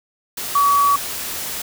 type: tone in noise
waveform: sine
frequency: 1136 Hz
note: C#6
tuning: 42 cents sharp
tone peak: -12 dBFS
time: 0.55-0.96 s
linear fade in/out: 5 ms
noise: white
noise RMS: -27 dBFS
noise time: 0.37-1.62 s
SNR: +12 dB
effects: none